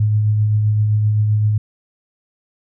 sine tone with tremolo, 106.3 Hz, G#2, 41 cents sharp, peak -11 dBFS, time 0-1.58 s, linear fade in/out 5 ms, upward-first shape triangle, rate 7.7 Hz, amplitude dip 30%, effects none

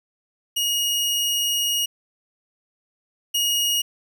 sawtooth tone pair in turn, 2876 / 2876 Hz, F#7 / F#7, -50 / -50 cents, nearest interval unison, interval 0 cents, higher neither, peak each -17 / -16 dBFS, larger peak second, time 0.56-1.86 / 3.34-3.82 s, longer first, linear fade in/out 10 ms, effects none

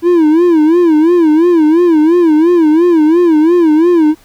triangle tone with vibrato, 327.9 Hz, E4, 9 cents flat, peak -3 dBFS, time 0.02-4.15 s, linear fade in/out 50 ms, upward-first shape sine, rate 2.9 Hz, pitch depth 140 cents each way, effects pink hiss -46 dBFS RMS until 4.24 s

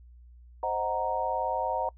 sine chord, C half-diminished seventh, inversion none, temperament equal, 523.3 / 622.3 / 740 / 932.3 Hz, C5 / Eb5 / Gb5 / Bb5, 0 / 0 / 0 / 0 cents, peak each -34 / -34 / -32 / -30 dBFS, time 0.63-1.89 s, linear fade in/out 2 ms, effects noise-tail reverb RT60 0.1 s tail -24 dB re dry + added 60 Hz sine -49 dBFS peak until 1.97 s

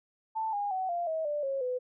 sine tone with pitch steps, 884 / 815.3 / 752 / 693.6 / 639.7 / 590 / 544.2 / 501.9 Hz, A5 / G#5 / F#5 / F5 / D#5 / D5 / C#5 / B4, +8 / -32 / +28 / -12 / +48 / +8 / -32 / +28 cents, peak -29 dBFS, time 0.35-1.79 s, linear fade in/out 20 ms, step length 180 ms, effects none

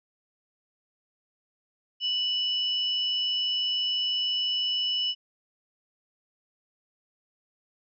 sine tone pair together, 2960 / 5274 Hz, F#7 / E8, 0 / 0 cents, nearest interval minor seventh, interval 1000 cents, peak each -25 / -34 dBFS, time 2-5.15 s, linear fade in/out 50 ms, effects none

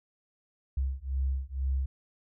sine beating tone pair, 65.7 / 67.8 Hz, C2 / C#2, +8 / -38 cents, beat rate 2.1 Hz, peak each -31 dBFS, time 0.77-1.86 s, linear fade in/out 5 ms, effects none

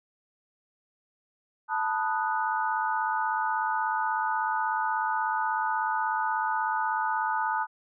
sine chord, B dominant seventh, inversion third, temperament equal with one note detuned, 880 / 976.4 / 1244.5 / 1480 Hz, A5 / B5 / D#6 / F#6, 0 / -20 / 0 / 0 cents, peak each -28 / -33 / -32 / -32 dBFS, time 1.68-7.67 s, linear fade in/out 50 ms, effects none

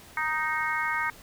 harmonic tone, 311.1 Hz, D#4, in tune, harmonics 3 / 4 / 5 / 6 / 7, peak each -32 / -32 / -32 / -32 / -32 dBFS, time 0.17-1.1 s, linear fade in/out 2 ms, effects pink hiss -50 dBFS RMS until 1.22 s

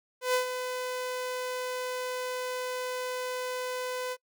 sawtooth tone with ADSR envelope, 504 Hz, B4, 35 cents sharp, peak -19 dBFS, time 0.21-4.17 s, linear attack 130 ms, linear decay 110 ms, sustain -9 dB, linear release 49 ms, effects noise-tail reverb RT60 0.1 s tail -24 dB re dry

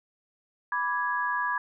sine chord, G# diminished, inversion first, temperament equal with one note detuned, 987.8 / 1167.9 / 1661.2 Hz, B5 / D6 / G#6, 0 / -10 / 0 cents, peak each -29 / -33 / -29 dBFS, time 0.72-1.58 s, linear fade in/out 2 ms, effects none

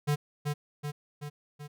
square tone with echo, 146.83 Hz, D3, in tune, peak -25 dBFS, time 0.07-0.16 s, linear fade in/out 20 ms, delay 380 ms, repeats 4, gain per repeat -4 dB, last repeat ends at 1.68 s, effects none

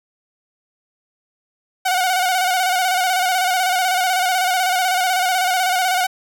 sawtooth tone with vibrato, 737 Hz, F#5, 7 cents flat, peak -12 dBFS, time 1.85-6.07 s, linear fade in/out 10 ms, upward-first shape square, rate 16 Hz, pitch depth 44 cents each way, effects none

